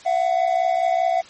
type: tone pair together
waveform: triangle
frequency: 675 / 740 Hz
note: E5 / F#5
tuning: +41 / 0 cents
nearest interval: major second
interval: 159 cents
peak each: -18 dBFS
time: 0.05-1.22 s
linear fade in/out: 20 ms
effects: white hiss -45 dBFS RMS until 1.29 s + MP3 32 kbps